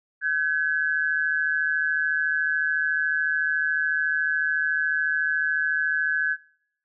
sine tone pair together, 1528.1 / 1682 Hz, G6 / G#6, -45 / +22 cents, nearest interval major second, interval 167 cents, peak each -24 dBFS, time 0.21-6.37 s, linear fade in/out 50 ms, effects noise-tail reverb RT60 0.7 s tail -24 dB re dry

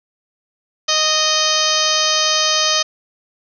harmonic tone with a mistuned harmonic, 622.3 Hz, D#5, in tune, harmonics 1 / 2 / 3 / 4 / 5 / 6 / 7 / 8 / 9 / 10, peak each -24 / -22 / -26 / -26 / -21 / -23 / -23 / -21 / -26 / -22 dBFS, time 0.88-2.83 s, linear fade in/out 10 ms, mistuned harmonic 3, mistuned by -19 cents, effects none

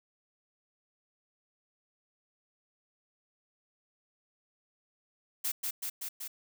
blue noise with echo, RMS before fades -32 dBFS, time 5.44-5.52 s, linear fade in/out 10 ms, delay 190 ms, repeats 4, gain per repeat -2 dB, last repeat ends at 6.28 s, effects none

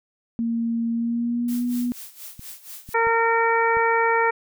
sine tone with pitch glide, 231.1 to 243.7 Hz, A#3 to B3, -15 to -23 cents, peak -21 dBFS, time 0.39-1.92 s, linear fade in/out 0 ms, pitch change +92 cents, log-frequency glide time 0.92-1.67 s
blue noise with tremolo, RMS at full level -37 dBFS, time 1.48-2.94 s, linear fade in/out 5 ms, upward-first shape sine, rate 4.2 Hz, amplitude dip 80%
clicks, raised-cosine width 5 ms, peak -27 dBFS, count 4, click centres 2.394 / 2.89 / 3.07 / 3.77 s
harmonic tone, 458.4 Hz, A#4, 29 cents flat, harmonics 1 / 2 / 3 / 4 / 5, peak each -22 / -21 / -25 / -25 / -28 dBFS, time 2.94-4.31 s, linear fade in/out 10 ms
effects none

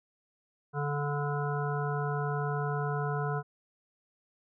harmonic tone, 144.9 Hz, D3, 23 cents flat, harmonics 1 / 3 / 5 / 7 / 9 / 10, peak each -31 / -36 / -38 / -39 / -41 / -41 dBFS, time 0.73-3.43 s, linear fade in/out 50 ms, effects none

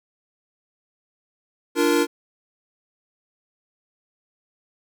square chord, Bb major, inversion first, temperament equal with one note detuned, 293.7 / 344.6 / 466.2 Hz, D4 / F4 / Bb4, 0 / -23 / 0 cents, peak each -22 dBFS, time 1.75-2.07 s, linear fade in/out 50 ms, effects none

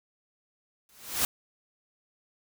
white noise with exponential growth, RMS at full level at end -23 dBFS, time 0.89-1.25 s, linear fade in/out 1 ms, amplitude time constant 77 ms, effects none

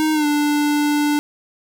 square tone with pitch glide, 311.1 to 294.5 Hz, D#4 to D4, 0 to +5 cents, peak -16 dBFS, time 0-1.19 s, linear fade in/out 0 ms, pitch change -95 cents, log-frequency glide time 0.13-0.26 s, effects 8-bit

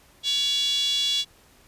5% pulse tone with high-pass filter, 565 Hz, C#5, 33 cents sharp, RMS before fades -24 dBFS, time 0.23-1.25 s, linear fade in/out 50 ms, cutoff 3400 Hz, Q 7.6, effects pink hiss -56 dBFS RMS until 1.67 s + resampled to 32000 Hz

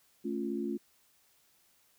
sine chord, A augmented, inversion none, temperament equal, 220 / 277.2 / 349.2 Hz, A3 / C#4 / E#4, 0 / 0 / 0 cents, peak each -36 / -37 / -36 dBFS, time 0.24-0.78 s, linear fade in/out 20 ms, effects white hiss -68 dBFS RMS until 1.98 s

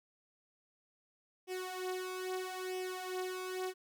sawtooth tone with flanger, 370 Hz, F#4, in tune, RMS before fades -40 dBFS, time 1.47-3.74 s, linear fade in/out 50 ms, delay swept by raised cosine 0.35 to 3.55 ms, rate 0.77 Hz, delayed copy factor +0.75, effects none

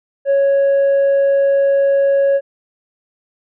sine tone with tanh clipping, 554 Hz, C#5, 1 cent flat, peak -11 dBFS, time 0.25-2.41 s, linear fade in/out 50 ms, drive 2 dB, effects none

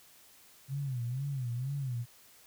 sine tone with vibrato, 129.9 Hz, C3, 12 cents flat, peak -32 dBFS, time 0.68-2.06 s, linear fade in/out 50 ms, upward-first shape sine, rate 2.1 Hz, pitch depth 160 cents each way, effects white hiss -59 dBFS RMS until 2.46 s

